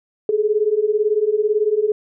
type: beating tone pair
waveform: sine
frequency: 412.9 / 430.9 Hz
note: G#4 / A4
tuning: -10 / -36 cents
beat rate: 18 Hz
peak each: -19 / -17 dBFS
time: 0.29-1.92 s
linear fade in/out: 2 ms
effects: none